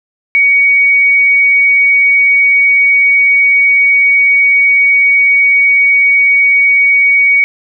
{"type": "tone", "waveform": "sine", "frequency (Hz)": 2246, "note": "C#7", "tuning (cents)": 22, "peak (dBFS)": -5, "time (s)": [0.35, 7.44], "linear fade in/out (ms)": 0, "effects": []}